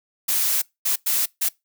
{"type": "noise bursts at uneven times", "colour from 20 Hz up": "blue", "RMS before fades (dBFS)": -21, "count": 4, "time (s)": [[0.28, 0.62], [0.85, 0.96], [1.06, 1.26], [1.41, 1.49]], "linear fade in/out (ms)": 10, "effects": ["noise-tail reverb RT60 0.2 s tail -24 dB re dry"]}